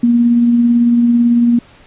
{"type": "tone with tremolo", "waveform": "sine", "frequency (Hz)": 237.4, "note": "A#3", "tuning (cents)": 32, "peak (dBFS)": -6, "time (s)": [0.03, 1.59], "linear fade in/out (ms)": 5, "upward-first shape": "triangle", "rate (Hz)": 18, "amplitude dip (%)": 30, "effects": ["pink hiss -44 dBFS RMS until 1.86 s", "resampled to 8000 Hz"]}